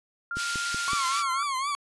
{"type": "tone with pitch glide", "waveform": "sine", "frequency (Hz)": [1396.9, 1364.2], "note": ["F6", "F6"], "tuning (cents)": [0, -41], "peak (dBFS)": -29, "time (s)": [0.31, 1.43], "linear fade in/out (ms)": 2, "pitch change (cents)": -41, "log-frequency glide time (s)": [0.89, 1.03]}
{"type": "band-pass noise", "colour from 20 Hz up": "pink", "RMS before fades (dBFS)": -34, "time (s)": [0.35, 1.24], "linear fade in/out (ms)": 50, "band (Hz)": [2900, 8200], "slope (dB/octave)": 12}
{"type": "click train", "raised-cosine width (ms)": 3, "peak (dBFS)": -24, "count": 4, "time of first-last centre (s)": [0.37, 0.933], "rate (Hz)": 5.33}
{"type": "tone with vibrato", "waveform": "40% pulse", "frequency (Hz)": 1099, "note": "C#6", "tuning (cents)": -15, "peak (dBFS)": -26, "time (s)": [0.88, 1.75], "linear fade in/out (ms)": 0, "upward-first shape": "triangle", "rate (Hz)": 4, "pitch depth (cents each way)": 130}
{"effects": ["resampled to 24000 Hz"]}